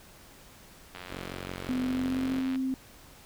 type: click train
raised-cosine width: 0.3 ms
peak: -25 dBFS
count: 146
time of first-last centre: 0.95-2.558 s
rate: 90.2 Hz
type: tone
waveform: 5% pulse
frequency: 46 Hz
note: F#1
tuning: 9 cents flat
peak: -27 dBFS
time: 1.08-2.43 s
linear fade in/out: 50 ms
type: tone with pitch glide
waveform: sine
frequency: 254.1 to 262.3 Hz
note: B3 to C4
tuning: +49 to +4 cents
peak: -27 dBFS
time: 1.69-2.74 s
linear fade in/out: 0 ms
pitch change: +55 cents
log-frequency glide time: 1.81-2.29 s
effects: pink hiss -53 dBFS RMS until 3.25 s